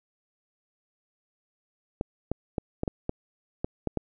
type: clicks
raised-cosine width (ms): 2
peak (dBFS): -14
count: 9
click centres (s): 2.011 / 2.316 / 2.582 / 2.834 / 2.878 / 3.094 / 3.645 / 3.873 / 3.973
effects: none